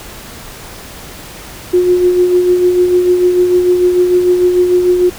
sine tone with tremolo, 359.3 Hz, F4, 49 cents sharp, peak -5 dBFS, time 1.73-5.1 s, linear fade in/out 10 ms, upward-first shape sine, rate 6.7 Hz, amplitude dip 45%, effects pink hiss -31 dBFS RMS until 5.18 s

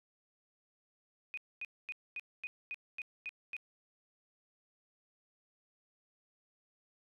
sine tone bursts, 2489 Hz, D#7, in tune, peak -38 dBFS, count 9, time 1.34-3.566 s, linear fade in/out 0 ms, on 34 ms, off 240 ms, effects none

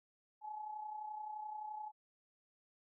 sine tone with amplitude modulation, 852 Hz, G#5, 44 cents sharp, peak -40 dBFS, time 0.41-1.92 s, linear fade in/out 50 ms, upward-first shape sine, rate 31.6 Hz, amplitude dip 55%, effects none

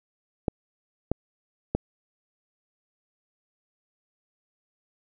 clicks, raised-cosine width 2 ms, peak -10 dBFS, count 3, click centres 0.482 / 1.116 / 1.75 s, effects none

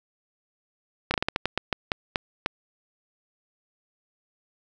slowing click train, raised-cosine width 0.3 ms, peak -7 dBFS, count 12, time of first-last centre 1.11-2.461 s, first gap 30 ms, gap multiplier 1.26, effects none

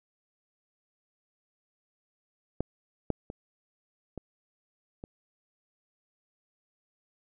clicks, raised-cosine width 2 ms, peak -15 / -13 / -25 / -24 / -27 dBFS, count 5, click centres 2.606 / 3.103 / 3.301 / 4.177 / 5.039 s, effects none

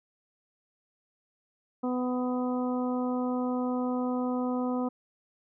harmonic tone, 250.3 Hz, B3, 23 cents sharp, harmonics 1 / 2 / 3 / 4 / 5, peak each -28 / -34 / -38 / -40 / -42 dBFS, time 1.83-4.89 s, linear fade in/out 10 ms, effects none

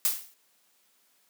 blue noise with exponential decay, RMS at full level -22 dBFS, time 0.05-0.34 s, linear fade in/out 1 ms, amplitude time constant 63 ms, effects white hiss -67 dBFS RMS until 1.29 s + high-pass 200 Hz 12 dB/octave

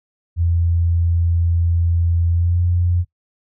sine tone with pitch glide, 84.9 to 87.79 Hz, F2 to F2, -48 to +10 cents, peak -14 dBFS, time 0.36-3.05 s, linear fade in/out 50 ms, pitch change +58 cents, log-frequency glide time 2.31-2.61 s, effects noise-tail reverb RT60 0.1 s tail -18 dB re dry

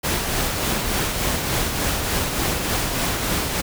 pink noise with tremolo, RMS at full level -21 dBFS, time 0.03-3.62 s, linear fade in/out 20 ms, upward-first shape triangle, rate 3.4 Hz, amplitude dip 40%, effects none

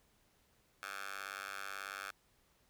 10% pulse tone with high-pass filter, 98.3 Hz, G2, 5 cents sharp, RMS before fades -45 dBFS, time 0.83-2.11 s, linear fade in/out 0 ms, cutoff 1300 Hz, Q 2.2, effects pink hiss -72 dBFS RMS until 2.69 s

